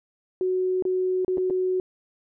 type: tone with dropouts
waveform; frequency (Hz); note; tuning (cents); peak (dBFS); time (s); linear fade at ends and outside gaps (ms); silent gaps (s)
sine; 370; F#4; 0; -21; 0.41-1.8; 1; 0.824-0.852 / 1.248-1.28 / 1.373-1.38 / 1.5-1.506
effects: none